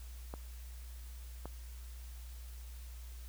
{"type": "clicks", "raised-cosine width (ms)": 1, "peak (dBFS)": -29, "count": 2, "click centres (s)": [0.339, 1.456], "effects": ["added 60 Hz sine -45 dBFS peak until 3.28 s", "white hiss -59 dBFS RMS until 3.28 s"]}